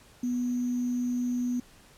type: tone with sample-and-hold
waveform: sine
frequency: 245.9 Hz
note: B3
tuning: 7 cents flat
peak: -26 dBFS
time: 0.23-1.6 s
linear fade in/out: 5 ms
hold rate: 6300 Hz
effects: pink hiss -56 dBFS RMS until 1.97 s + low-pass 12000 Hz 12 dB/octave